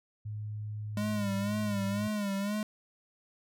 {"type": "tone", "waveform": "sine", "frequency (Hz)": 106, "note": "G#2", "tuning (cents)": 36, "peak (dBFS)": -35, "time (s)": [0.25, 2.08], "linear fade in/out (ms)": 10}
{"type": "tone with vibrato", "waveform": "square", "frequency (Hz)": 204.1, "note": "G#3", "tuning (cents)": -30, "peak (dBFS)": -31, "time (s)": [0.97, 2.63], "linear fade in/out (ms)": 2, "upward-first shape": "sine", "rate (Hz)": 2, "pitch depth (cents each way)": 73}
{"effects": []}